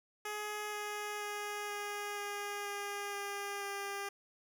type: tone with pitch steps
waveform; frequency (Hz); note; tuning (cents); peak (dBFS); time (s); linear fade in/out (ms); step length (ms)
10% pulse; 420 / 417.1 / 414.2 / 411.4 / 408.5 / 405.7 / 402.9 / 400.1; G#4 / G#4 / G#4 / G#4 / G#4 / G#4 / G4 / G4; +19 / +7 / -5 / -16 / -29 / -41 / +48 / +35; -30; 0.25-4.09; 5; 480
effects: none